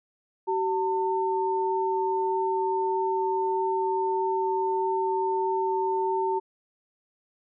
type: tone pair together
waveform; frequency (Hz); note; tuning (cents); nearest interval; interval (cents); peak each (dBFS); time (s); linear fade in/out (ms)
sine; 380.7 / 900.8; F#4 / A5; +49 / +40; octave + minor third; 1491; -26; 0.47-6.4; 20
effects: none